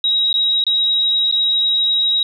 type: tone with dropouts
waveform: sine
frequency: 3822 Hz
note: A#7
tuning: 43 cents sharp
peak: -13 dBFS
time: 0.04-2.23 s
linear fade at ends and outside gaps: 2 ms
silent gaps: 0.329-0.34 / 0.64-0.666 / 1.314-1.324 s
effects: 9-bit